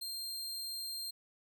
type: tone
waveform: sawtooth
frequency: 4186 Hz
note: C8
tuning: in tune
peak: -36 dBFS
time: 0.01-1.11 s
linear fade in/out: 10 ms
effects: none